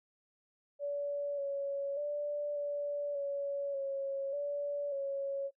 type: tone with pitch steps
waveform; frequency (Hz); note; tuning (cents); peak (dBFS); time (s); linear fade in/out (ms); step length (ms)
sine; 573 / 559 / 585 / 578 / 563 / 549 / 575 / 553; D5 / C#5 / D5 / D5 / C#5 / C#5 / D5 / C#5; -43 / +14 / -7 / -28 / +27 / -17 / -37 / -4; -33; 0.79-5.51; 50; 590
effects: noise-tail reverb RT60 0.1 s tail -22 dB re dry